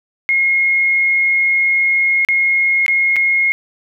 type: tone with dropouts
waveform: sine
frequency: 2153 Hz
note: C7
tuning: 49 cents sharp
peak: -11 dBFS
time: 0.29-3.52 s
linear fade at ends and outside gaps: 0 ms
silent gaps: 2.249-2.287 / 2.863-2.881 / 3.16-3.165 s
effects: none